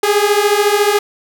sawtooth beating tone pair, 405.5 / 419.5 Hz, G#4 / G#4, -41 / +17 cents, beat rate 14 Hz, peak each -10 dBFS, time 0.03-0.99 s, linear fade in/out 5 ms, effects none

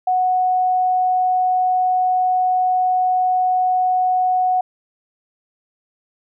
sine tone, 737 Hz, F#5, 7 cents flat, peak -14 dBFS, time 0.07-4.61 s, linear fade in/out 5 ms, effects none

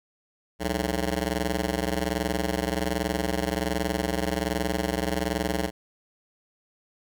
10% pulse ring-modulated tone, 123.47 Hz, B2, in tune, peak -14 dBFS, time 0.59-5.71 s, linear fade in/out 50 ms, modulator 51.1 Hz, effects none

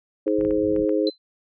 harmonic tone, 105.2 Hz, G#2, 23 cents sharp, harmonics 3 / 4 / 5, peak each -22 / -23 / -24 dBFS, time 0.26-1.1 s, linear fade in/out 10 ms
clicks, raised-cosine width 0.5 ms, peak -27 dBFS, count 6, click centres 0.279 / 0.411 / 0.45 / 0.509 / 0.763 / 0.893 s
white low-pass noise, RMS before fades -38 dBFS, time 0.38-0.85 s, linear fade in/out 5 ms, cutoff 210 Hz, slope 96 dB/octave
sine tone with exponential decay, 4063 Hz, B7, 48 cents sharp, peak -23 dBFS, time 1.07-1.18 s, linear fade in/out 1 ms, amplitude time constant 22 ms
effects none

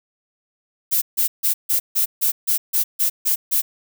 violet noise bursts, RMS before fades -18 dBFS, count 11, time 0.91-3.62 s, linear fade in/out 20 ms, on 110 ms, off 150 ms, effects none

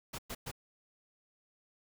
pink noise bursts, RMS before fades -41 dBFS, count 3, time 0.13-0.515 s, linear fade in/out 10 ms, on 55 ms, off 110 ms, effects none

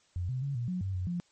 sine tone with pitch steps, 88.8 / 128.2 / 139.9 / 119.9 / 181.8 / 96 / 91.4 / 175.1 Hz, F2 / C3 / C#3 / A#2 / F#3 / G2 / F#2 / F3, +29 / -35 / +16 / +49 / -30 / -36 / -21 / +5 cents, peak -30 dBFS, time 0.16-1.2 s, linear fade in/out 0 ms, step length 130 ms, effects white hiss -67 dBFS RMS until 1.31 s + MP3 32 kbps

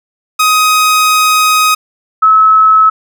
sawtooth / sine tone pair in turn, 1256 / 1294.3 Hz, D#6 / E6, +16 / -32 cents, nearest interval minor second, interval 52 cents, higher second, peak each -3 dBFS, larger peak neither, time 0.39-1.75 / 2.22-2.9 s, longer first, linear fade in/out 10 ms, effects none

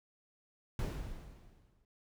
brown noise with exponential decay, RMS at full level -33 dBFS, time 0.79-1.85 s, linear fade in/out 2 ms, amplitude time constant 230 ms, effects none

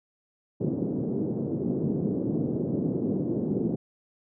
pink band-pass noise, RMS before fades -28 dBFS, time 0.6-3.76 s, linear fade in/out 10 ms, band 150 to 400 Hz, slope 24 dB/octave, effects none

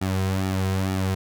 sawtooth tone with flanger, 95.1 Hz, F#2, 48 cents sharp, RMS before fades -24 dBFS, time 0.01-1.15 s, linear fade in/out 10 ms, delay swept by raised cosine 1.9 to 3.5 ms, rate 2.2 Hz, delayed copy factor -0.65, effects none

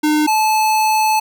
square tone pair in turn, 303.4 / 867.6 Hz, D#4 / A5, -44 / -25 cents, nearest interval octave + tritone, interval 1819 cents, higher second, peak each -13 dBFS, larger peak neither, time 0.03-0.27 / 0.27-1.2 s, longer second, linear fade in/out 10 ms, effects none

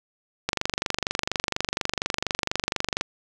click train, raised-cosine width 0.2 ms, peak -6 dBFS, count 62, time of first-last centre 0.49-3.011 s, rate 24.2 Hz, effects none

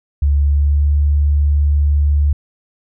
sine tone with pitch glide, 71.4 to 72.82 Hz, D2 to D2, -48 to -14 cents, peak -10 dBFS, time 0.22-2.33 s, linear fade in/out 5 ms, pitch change +34 cents, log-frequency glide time 0.35-0.9 s, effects none

